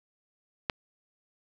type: click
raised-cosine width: 0.3 ms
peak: -11 dBFS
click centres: 0.698 s
effects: none